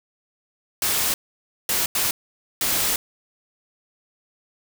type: noise bursts at uneven times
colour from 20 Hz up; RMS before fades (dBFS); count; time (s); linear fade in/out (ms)
white; -22; 4; 0.82-1.14 / 1.69-1.86 / 1.95-2.11 / 2.61-2.96; 2
effects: none